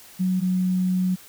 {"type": "tone pair in turn", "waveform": "sine", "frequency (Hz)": [185, 184], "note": ["F#3", "F#3"], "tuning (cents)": [0, -9], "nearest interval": "unison", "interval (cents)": 9, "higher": "first", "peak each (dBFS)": -19, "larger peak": "neither", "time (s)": [[0.19, 0.41], [0.41, 1.16]], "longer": "second", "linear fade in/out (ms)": 20, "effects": ["white hiss -47 dBFS RMS until 1.28 s"]}